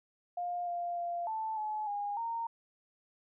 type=tone with pitch steps; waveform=sine; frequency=706 / 697 / 693 / 880 / 855 / 817 / 922 Hz; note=F5 / F5 / F5 / A5 / A5 / G#5 / A#5; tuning=+19 / -4 / -14 / 0 / -50 / -29 / -19 cents; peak=-33 dBFS; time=0.37-2.47 s; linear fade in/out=5 ms; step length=300 ms; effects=none